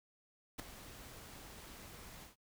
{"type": "noise with ADSR envelope", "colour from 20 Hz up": "pink", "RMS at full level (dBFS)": -40, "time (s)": [0.58, 2.36], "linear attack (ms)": 16, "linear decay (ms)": 6, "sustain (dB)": -13, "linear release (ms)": 130, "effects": ["noise-tail reverb RT60 0.1 s tail -25 dB re dry"]}